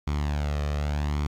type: tone with flanger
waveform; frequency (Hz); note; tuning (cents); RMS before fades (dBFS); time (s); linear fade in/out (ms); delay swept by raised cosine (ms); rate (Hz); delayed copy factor
sawtooth; 73.42; D2; 0; -27; 0.07-1.27; 5; 0.89 to 1.64; 0.85; +0.6
effects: low-pass 6000 Hz 12 dB/octave + 10-bit